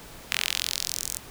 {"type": "tone with high-pass filter sweep", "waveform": "sawtooth", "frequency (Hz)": 43.65, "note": "F1", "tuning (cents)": 0, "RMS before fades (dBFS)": -30, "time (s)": [0.31, 1.19], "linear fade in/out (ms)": 10, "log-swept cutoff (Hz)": [2300, 8000], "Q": 1.7, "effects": ["pink hiss -45 dBFS RMS until 1.3 s"]}